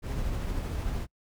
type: noise with tremolo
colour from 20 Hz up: brown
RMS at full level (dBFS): -30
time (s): 0.02-1.07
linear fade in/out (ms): 50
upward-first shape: triangle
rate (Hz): 13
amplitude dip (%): 30
effects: noise-tail reverb RT60 0.1 s tail -26 dB re dry